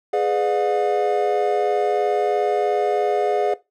triangle chord, G# diminished seventh, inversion none, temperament just, 415.3 / 498.4 / 598 / 717.6 Hz, G#4 / B4 / D5 / F5, 0 / +16 / +31 / +47 cents, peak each -19 / -24 / -23 / -21 dBFS, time 0.13-3.54 s, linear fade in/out 5 ms, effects noise-tail reverb RT60 0.2 s tail -17 dB re dry

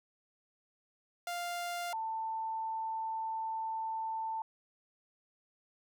sawtooth / sine tone pair in turn, 698.5 / 890 Hz, F5 / A5, 0 / +20 cents, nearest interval major third, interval 420 cents, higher second, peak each -32 / -34 dBFS, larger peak first, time 1.27-1.93 / 1.93-4.42 s, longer second, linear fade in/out 2 ms, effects none

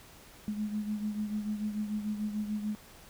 sine beating tone pair, 210 / 216.8 Hz, G#3 / A3, +19 / -25 cents, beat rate 6.8 Hz, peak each -32 / -39 dBFS, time 0.48-2.75 s, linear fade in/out 0 ms, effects pink hiss -54 dBFS RMS until 3.09 s

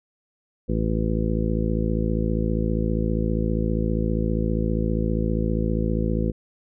harmonic tone, 55 Hz, A1, in tune, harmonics 1 / 2 / 3 / 4 / 5 / 6 / 7 / 8 / 9, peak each -25 / -29 / -27 / -27 / -36 / -31 / -33 / -41 / -32 dBFS, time 0.68-6.32 s, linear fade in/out 20 ms, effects none

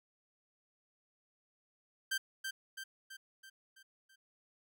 sawtooth tone with echo, 1566 Hz, G6, 2 cents flat, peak -29 dBFS, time 2.11-2.18 s, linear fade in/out 10 ms, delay 330 ms, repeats 6, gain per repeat -5 dB, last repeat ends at 4.16 s, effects none

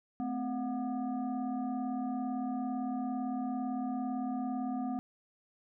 sine tone with frequency modulation, 256.9 Hz, C4, 32 cents flat, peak -32 dBFS, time 0.2-4.99 s, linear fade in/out 0 ms, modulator 476 Hz, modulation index 0.95, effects none

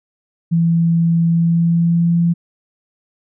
sine tone with pitch glide, 167.2 to 170.12 Hz, E3 to F3, +25 to -45 cents, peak -11 dBFS, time 0.51-2.34 s, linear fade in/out 20 ms, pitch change +30 cents, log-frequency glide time 1.28-2.19 s, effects none

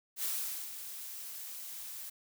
blue noise with ADSR envelope, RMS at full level -34 dBFS, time 0.16-2.1 s, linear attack 74 ms, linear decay 450 ms, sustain -10 dB, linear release 9 ms, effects none

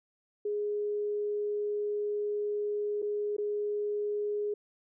sine tone with dropouts, 415.3 Hz, G#4, in tune, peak -29 dBFS, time 0.45-4.54 s, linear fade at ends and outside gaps 5 ms, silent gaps 3.02-3.025 / 3.367-3.382 s, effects none

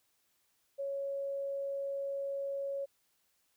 sine tone, 554.4 Hz, C#5, in tune, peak -34 dBFS, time 0.78-2.86 s, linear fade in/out 20 ms, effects white hiss -75 dBFS RMS until 3.56 s

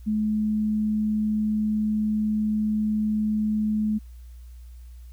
sine tone, 213.9 Hz, A3, 49 cents flat, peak -21 dBFS, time 0.06-3.99 s, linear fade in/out 20 ms, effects added 60 Hz sine -40 dBFS peak until 5.12 s + white hiss -63 dBFS RMS until 5.12 s

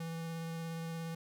square tone with vibrato, 164.81 Hz, E3, in tune, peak -39 dBFS, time 0-1.15 s, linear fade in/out 5 ms, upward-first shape triangle, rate 17 Hz, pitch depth 13 cents each way, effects none

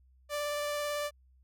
sawtooth tone with vibrato, 587.3 Hz, D5, in tune, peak -28 dBFS, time 0.29-1.11 s, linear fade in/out 50 ms, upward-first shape triangle, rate 18 Hz, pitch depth 12 cents each way, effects added 64 Hz sine -60 dBFS peak until 1.43 s

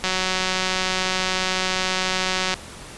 click train, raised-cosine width 0.2 ms, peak -5 dBFS, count 466, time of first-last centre 0.04-2.54 s, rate 186 Hz, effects pink hiss -39 dBFS RMS until 2.97 s + resampled to 24000 Hz

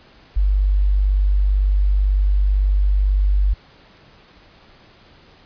sine tone, 49 Hz, G1, in tune, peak -13 dBFS, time 0.36-3.54 s, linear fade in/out 10 ms, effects pink hiss -49 dBFS RMS until 5.45 s + resampled to 11025 Hz

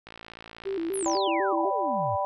click train, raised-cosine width 0.3 ms, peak -26 dBFS, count 63, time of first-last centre 0.07-1.169 s, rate 56.4 Hz
sine tone with vibrato, 358.8 Hz, F4, 47 cents sharp, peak -27 dBFS, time 0.65-1.71 s, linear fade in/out 20 ms, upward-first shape square, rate 4 Hz, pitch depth 140 cents each way
sine exponential sweep, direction down, 11840 to 91.6 Hz, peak -32 dBFS, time 0.93-2.17 s, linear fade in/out 20 ms
sine chord, G major, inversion second, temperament equal with one note detuned, 587.3 / 779.5 / 987.8 Hz, D5 / G5 / B5, 0 / -10 / 0 cents, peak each -29 dBFS, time 1.06-2.25 s, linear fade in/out 0 ms
effects none

